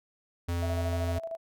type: tone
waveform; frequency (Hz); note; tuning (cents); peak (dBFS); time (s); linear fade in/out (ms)
square; 86.2; F2; -22; -29; 0.48-1.19; 10
type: tone with tremolo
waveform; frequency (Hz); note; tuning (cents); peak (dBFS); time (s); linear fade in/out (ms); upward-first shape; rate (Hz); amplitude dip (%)
sine; 659.3; E5; 0; -32; 0.62-1.37; 10; square; 13; 60
effects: none